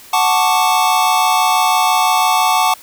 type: chord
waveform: square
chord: D major seventh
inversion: first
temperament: equal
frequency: 740 / 880 / 1108.7 / 1174.7 Hz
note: F#5 / A5 / C#6 / D6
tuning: 0 / 0 / 0 / 0 cents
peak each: -17 / -16 / -19 / -20 dBFS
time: 0.13-2.74 s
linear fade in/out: 5 ms
effects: white hiss -40 dBFS RMS until 2.82 s